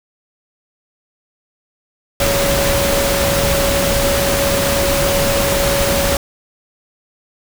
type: tone in noise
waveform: sine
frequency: 559 Hz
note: C#5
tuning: 14 cents sharp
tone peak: -17 dBFS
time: 2.2-6.17 s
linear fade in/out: 2 ms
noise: pink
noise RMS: -17 dBFS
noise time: 2.2-6.17 s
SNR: -3 dB
effects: none